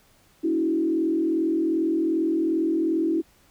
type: tone with frequency modulation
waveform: sine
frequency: 325.6 Hz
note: E4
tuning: 21 cents flat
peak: -20 dBFS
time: 0.43-3.22 s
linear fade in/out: 20 ms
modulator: 42.6 Hz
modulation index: 0.87
effects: pink hiss -59 dBFS RMS until 3.5 s

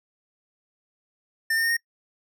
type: tone with pitch steps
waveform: square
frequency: 1800 / 1817.8 / 1835.7 / 1853.8 Hz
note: A6 / A#6 / A#6 / A#6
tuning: +39 / -44 / -27 / -10 cents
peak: -22 dBFS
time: 1.5-1.768 s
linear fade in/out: 5 ms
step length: 67 ms
effects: noise-tail reverb RT60 0.1 s tail -24 dB re dry

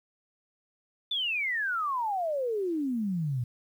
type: exponential sweep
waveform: sine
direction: down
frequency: 3565 to 116.54 Hz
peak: -27 dBFS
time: 1.11-3.44 s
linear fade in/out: 5 ms
effects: 10-bit

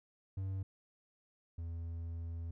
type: tone pair in turn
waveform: triangle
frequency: 95.8 / 83.56 Hz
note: G2 / E2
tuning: -39 / +24 cents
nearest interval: major second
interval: 237 cents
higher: first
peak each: -34 / -37 dBFS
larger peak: first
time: 0.37-0.63 / 1.58-2.51 s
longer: second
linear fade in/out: 5 ms
effects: none

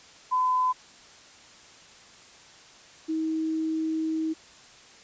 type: tone pair in turn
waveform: sine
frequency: 1013 / 318.3 Hz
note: B5 / D#4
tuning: +44 / +39 cents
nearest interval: octave + minor sixth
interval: 2005 cents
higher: first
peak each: -21 / -25 dBFS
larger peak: first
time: 0.31-0.73 / 3.08-4.34 s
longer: second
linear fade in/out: 20 ms
effects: white hiss -51 dBFS RMS until 5.03 s + resampled to 16000 Hz

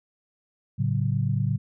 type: chord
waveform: sine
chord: F# minor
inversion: first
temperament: equal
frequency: 110 / 138.59 / 185 Hz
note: A2 / C#3 / F#3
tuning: 0 / 0 / 0 cents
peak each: -25 / -25 / -30 dBFS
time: 0.78-1.58 s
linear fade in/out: 20 ms
effects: none

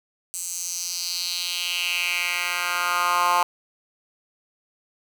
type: tone with high-pass filter sweep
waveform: 10% pulse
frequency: 176.3 Hz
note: F3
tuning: 17 cents sharp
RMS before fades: -25 dBFS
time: 0.34-3.43 s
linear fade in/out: 0 ms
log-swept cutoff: 7800 to 950 Hz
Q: 3.2
effects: none

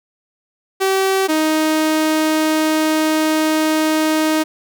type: tone pair in turn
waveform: sawtooth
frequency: 384.4 / 312.5 Hz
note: G4 / D#4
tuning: -34 / +8 cents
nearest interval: major third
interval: 358 cents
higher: first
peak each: -10 dBFS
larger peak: neither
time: 0.8-1.28 / 1.28-4.44 s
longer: second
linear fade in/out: 20 ms
effects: none

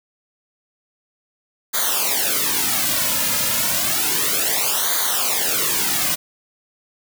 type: noise with flanger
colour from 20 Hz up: white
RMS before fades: -20 dBFS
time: 1.73-6.16 s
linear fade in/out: 20 ms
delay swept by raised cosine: 0.37 to 2.67 ms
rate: 0.31 Hz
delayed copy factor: -0.9
effects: none

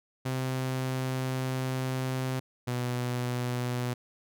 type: tone pair in turn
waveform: sawtooth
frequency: 130 / 123.45 Hz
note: C3 / B2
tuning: -11 / 0 cents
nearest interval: minor second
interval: 89 cents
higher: first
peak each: -25 dBFS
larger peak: neither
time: 0.25-2.4 / 2.67-3.94 s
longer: first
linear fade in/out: 10 ms
effects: none

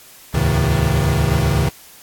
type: tone cluster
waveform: square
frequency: 71.5 / 79.5 / 108.1 / 134.6 / 159.1 Hz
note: D2 / D#2 / A2 / C3 / D#3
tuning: -46 / +38 / -30 / +49 / +39 cents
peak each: -21 / -25 / -22 / -20 / -21 dBFS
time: 0.34-1.69 s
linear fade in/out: 5 ms
effects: white hiss -43 dBFS RMS until 2.02 s + AAC 64 kbps

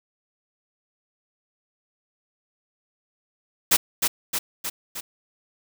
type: noise with echo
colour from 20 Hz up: white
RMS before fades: -17 dBFS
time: 3.71-3.77 s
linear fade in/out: 10 ms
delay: 310 ms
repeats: 4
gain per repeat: -4 dB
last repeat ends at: 5.01 s
effects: none

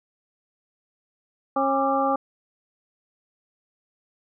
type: harmonic tone with a mistuned harmonic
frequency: 271.6 Hz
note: C#4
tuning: 35 cents flat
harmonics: 1 / 2 / 3 / 4 / 5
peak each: -27 / -25 / -24 / -25 / -37 dBFS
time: 1.56-2.16 s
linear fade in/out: 5 ms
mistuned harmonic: 4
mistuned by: +140 cents
effects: none

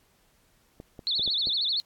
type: clicks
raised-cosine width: 2 ms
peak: -28 dBFS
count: 5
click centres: 0.801 / 0.992 / 1.195 / 1.277 / 1.472 s
type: tone with vibrato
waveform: sine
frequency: 3913 Hz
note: B7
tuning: 17 cents flat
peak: -24 dBFS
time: 1.07-1.8 s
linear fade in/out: 0 ms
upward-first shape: sine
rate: 13 Hz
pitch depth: 220 cents each way
effects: pink hiss -65 dBFS RMS until 1.85 s + AAC 64 kbps

